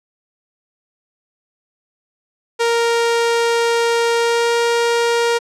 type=tone with pitch glide; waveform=sawtooth; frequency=466.2 to 469.2 Hz; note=A#4 to A#4; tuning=0 to +11 cents; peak=-10 dBFS; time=2.59-5.39 s; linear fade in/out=20 ms; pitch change=+11 cents; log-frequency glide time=4.17-4.53 s; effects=low-pass 8000 Hz 12 dB/octave